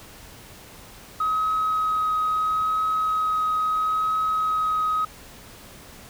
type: tone with vibrato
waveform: sine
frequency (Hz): 1268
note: D#6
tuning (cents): +32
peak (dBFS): -19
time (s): 1.2-5.05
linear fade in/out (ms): 5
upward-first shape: triangle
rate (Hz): 0.75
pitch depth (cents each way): 10
effects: tanh soft clip ceiling -17 dBFS + pink hiss -45 dBFS RMS until 6.09 s